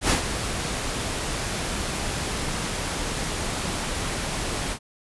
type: noise with ADSR envelope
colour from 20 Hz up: pink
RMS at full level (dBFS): -19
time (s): 0.01-4.79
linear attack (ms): 87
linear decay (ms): 110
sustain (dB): -9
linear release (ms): 74
effects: resampled to 24000 Hz